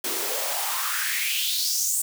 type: noise with high-pass filter sweep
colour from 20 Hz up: white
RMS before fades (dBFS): -26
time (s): 0.04-2.02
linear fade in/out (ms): 5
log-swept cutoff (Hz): 300 to 8500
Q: 4.2
effects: none